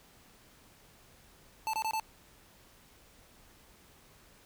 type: tone bursts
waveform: square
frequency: 880 Hz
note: A5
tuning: in tune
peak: -31 dBFS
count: 4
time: 1.67-1.998 s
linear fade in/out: 0 ms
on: 64 ms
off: 24 ms
effects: pink hiss -60 dBFS RMS until 4.45 s